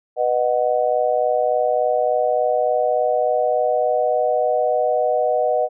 sine chord, B major, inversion none, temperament just, 493.9 / 617.4 / 740.8 Hz, B4 / D#5 / F#5, 0 / -14 / +2 cents, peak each -21 / -19 / -21 dBFS, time 0.16-5.69 s, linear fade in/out 50 ms, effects none

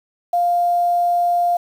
sine tone with quantisation, 700 Hz, F5, 4 cents sharp, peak -14 dBFS, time 0.33-1.57 s, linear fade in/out 5 ms, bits 7, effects none

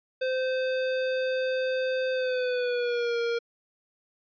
square tone with pitch glide, 517 to 468.6 Hz, C5 to A#4, -21 to +9 cents, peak -26 dBFS, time 0.21-3.39 s, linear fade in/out 10 ms, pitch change -170 cents, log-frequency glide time 2.12-3.19 s, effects resampled to 11025 Hz

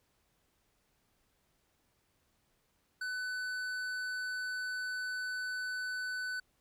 sine tone with tanh clipping, 1500 Hz, F#6, 23 cents sharp, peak -37 dBFS, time 3.01-6.4 s, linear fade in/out 5 ms, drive 12 dB, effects pink hiss -75 dBFS RMS until 6.6 s

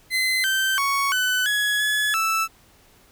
30% pulse tone with pitch steps, 2049 / 1552 / 1112 / 1503 / 1681 / 1703 / 1319 Hz, C7 / G6 / C#6 / F#6 / G#6 / G#6 / E6, -37 / -18 / +5 / +27 / +20 / +43 / +1 cents, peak -17 dBFS, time 0.1-2.48 s, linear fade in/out 50 ms, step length 340 ms, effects pink hiss -55 dBFS RMS until 3.11 s

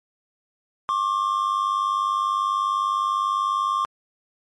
triangle tone pair together, 1074.7 / 1174.7 Hz, C6 / D6, +46 / 0 cents, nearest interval major second, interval 154 cents, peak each -21 dBFS, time 0.89-3.85 s, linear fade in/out 0 ms, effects MP3 48 kbps

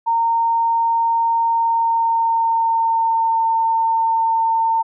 sine tone with pitch glide, 920 to 905.2 Hz, A#5 to A5, -23 to +49 cents, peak -14 dBFS, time 0.06-4.83 s, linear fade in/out 20 ms, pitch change -28 cents, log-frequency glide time 1.5-3.47 s, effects none

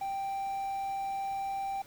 triangle tone with quantisation, 784 Hz, G5, in tune, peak -30 dBFS, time 0.01-1.82 s, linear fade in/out 5 ms, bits 9, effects pink hiss -56 dBFS RMS until 1.86 s

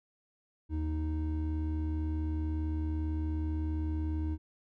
triangle tone pair together, 77.69 / 311.1 Hz, D#2 / D#4, -2 / 0 cents, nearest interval 2 octaves, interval 2402 cents, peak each -29 / -35 dBFS, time 0.69-4.38 s, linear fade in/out 50 ms, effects none

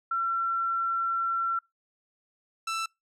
sine / sawtooth tone pair in turn, 1355 / 1328.6 Hz, E6 / E6, +47 / +13 cents, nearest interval unison, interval 34 cents, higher first, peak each -25 dBFS, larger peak neither, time 0.11-1.59 / 2.67-2.86 s, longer first, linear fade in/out 5 ms, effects noise-tail reverb RT60 0.2 s tail -26 dB re dry + low-pass 9000 Hz 12 dB/octave

